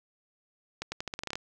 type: accelerating click train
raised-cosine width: 0.2 ms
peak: -17 dBFS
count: 11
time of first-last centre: 0.82-1.355 s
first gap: 100 ms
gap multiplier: 0.85
effects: none